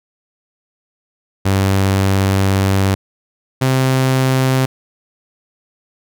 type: tone pair in turn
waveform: sawtooth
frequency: 97 / 131.07 Hz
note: G2 / C3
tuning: -18 / +3 cents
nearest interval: perfect fourth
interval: 521 cents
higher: second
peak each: -8 dBFS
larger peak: neither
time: 1.45-2.95 / 3.61-4.66 s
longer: first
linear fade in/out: 10 ms
effects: none